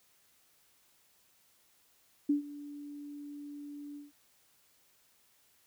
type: tone with ADSR envelope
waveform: sine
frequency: 290 Hz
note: D4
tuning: 22 cents flat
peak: -23 dBFS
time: 2.29-4.12 s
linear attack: 8 ms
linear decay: 120 ms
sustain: -19 dB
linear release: 160 ms
effects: white hiss -68 dBFS RMS until 5.66 s